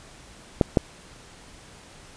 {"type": "clicks", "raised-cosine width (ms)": 2, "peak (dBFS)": -3, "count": 2, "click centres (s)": [0.612, 0.772], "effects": ["pink hiss -48 dBFS RMS until 2.16 s", "resampled to 22050 Hz"]}